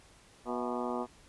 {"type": "harmonic tone with a mistuned harmonic", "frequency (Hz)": 121.8, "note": "B2", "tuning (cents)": -24, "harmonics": [2, 3, 4, 5, 6, 7, 8, 9, 10], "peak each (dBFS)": [-37, -39, -40, -41, -42, -42, -43, -44, -44], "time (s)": [0.45, 1.07], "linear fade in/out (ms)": 50, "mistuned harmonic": 5, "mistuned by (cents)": 86, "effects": ["pink hiss -59 dBFS RMS until 1.28 s", "resampled to 24000 Hz"]}